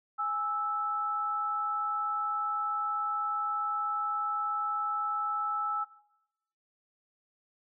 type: tone pair together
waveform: sine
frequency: 830.6 / 1313.9 Hz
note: G#5 / E6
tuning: 0 / -6 cents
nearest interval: minor sixth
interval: 794 cents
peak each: -36 / -29 dBFS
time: 0.18-5.85 s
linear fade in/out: 20 ms
effects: noise-tail reverb RT60 0.9 s tail -20 dB re dry